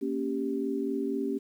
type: chord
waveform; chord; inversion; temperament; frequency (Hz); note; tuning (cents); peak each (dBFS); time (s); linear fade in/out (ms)
sine; G diminished; first; equal; 233.1 / 277.2 / 392; Bb3 / Db4 / G4; 0 / 0 / 0; -34 / -31 / -32; 0.01-1.39; 20
effects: 10-bit